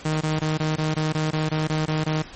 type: tone bursts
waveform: sawtooth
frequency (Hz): 155.56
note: D#3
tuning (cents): 0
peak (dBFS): -17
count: 12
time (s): 0.05-2.223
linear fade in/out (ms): 5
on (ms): 160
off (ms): 23
effects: pink hiss -42 dBFS RMS until 2.35 s + MP3 32 kbps